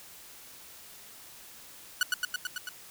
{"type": "tone with echo", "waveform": "sawtooth", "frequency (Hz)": 1473, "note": "F#6", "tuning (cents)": -8, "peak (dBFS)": -19, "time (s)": [2.01, 2.03], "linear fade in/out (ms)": 2, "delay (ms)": 110, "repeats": 6, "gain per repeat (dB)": -2, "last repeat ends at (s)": 2.69, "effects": ["white hiss -50 dBFS RMS until 2.9 s"]}